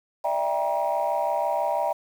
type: chord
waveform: sine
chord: E half-diminished seventh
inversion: third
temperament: just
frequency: 593.3 / 659.3 / 791.1 / 949.3 Hz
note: D5 / E5 / G5 / Bb5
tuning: +18 / 0 / +16 / +31 cents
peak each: -27 dBFS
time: 0.24-1.93 s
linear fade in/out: 10 ms
effects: tanh soft clip ceiling -15 dBFS + 8-bit